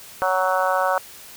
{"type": "harmonic tone", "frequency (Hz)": 186.3, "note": "F#3", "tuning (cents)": 12, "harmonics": [3, 4, 5, 6, 7, 8], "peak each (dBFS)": [-23, -24, -25, -26, -26, -27], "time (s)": [0.22, 0.98], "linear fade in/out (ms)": 0, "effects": ["white hiss -42 dBFS RMS until 1.36 s"]}